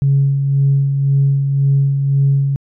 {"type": "tone with tremolo", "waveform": "sine", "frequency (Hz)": 138.59, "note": "C#3", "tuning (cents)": 0, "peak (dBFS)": -8, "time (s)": [0.02, 2.56], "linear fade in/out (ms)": 0, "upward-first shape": "sine", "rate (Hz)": 1.9, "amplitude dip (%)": 45, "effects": ["tanh soft clip ceiling -5 dBFS"]}